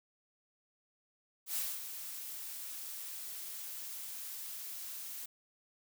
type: noise with ADSR envelope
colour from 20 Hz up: blue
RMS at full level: -35 dBFS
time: 1.46-5.26 s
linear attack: 98 ms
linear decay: 240 ms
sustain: -9 dB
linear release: 7 ms
effects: none